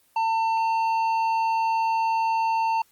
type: tone with tanh clipping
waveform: sine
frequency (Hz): 900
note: A5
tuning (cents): +39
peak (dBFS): -22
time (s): 0.16-2.82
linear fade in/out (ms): 5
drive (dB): 8
effects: white hiss -62 dBFS RMS until 2.91 s + Opus 24 kbps